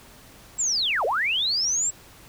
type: linear two-way sweep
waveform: sine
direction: down then up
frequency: 7730 to 409.4 to 7730 Hz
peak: -21 dBFS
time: 0.58-1.91 s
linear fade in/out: 20 ms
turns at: 1.05 s
effects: pink hiss -49 dBFS RMS until 2.28 s